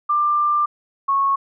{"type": "tone pair in turn", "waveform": "sine", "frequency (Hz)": [1188, 1100.3], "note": ["D6", "C#6"], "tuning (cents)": [20, -13], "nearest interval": "minor second", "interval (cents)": 133, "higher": "first", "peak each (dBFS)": [-15, -15], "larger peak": "neither", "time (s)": [[0.09, 0.66], [1.08, 1.36]], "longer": "first", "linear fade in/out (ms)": 10, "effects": []}